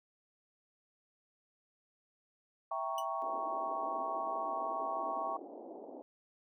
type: chord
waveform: sine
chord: E diminished seventh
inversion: none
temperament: equal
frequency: 659.3 / 784 / 932.3 / 1108.7 Hz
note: E5 / G5 / Bb5 / Db6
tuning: 0 / 0 / 0 / 0 cents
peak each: -40 / -40 / -42 / -38 dBFS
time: 2.71-5.37 s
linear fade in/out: 5 ms
type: tone with exponential decay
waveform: sawtooth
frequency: 2960 Hz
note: F#7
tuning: in tune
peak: -35 dBFS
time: 2.98-3.06 s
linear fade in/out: 2 ms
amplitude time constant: 17 ms
type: band-pass noise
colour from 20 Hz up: pink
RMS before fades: -48 dBFS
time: 3.22-6.02 s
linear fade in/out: 0 ms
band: 260 to 790 Hz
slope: 48 dB/octave
effects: none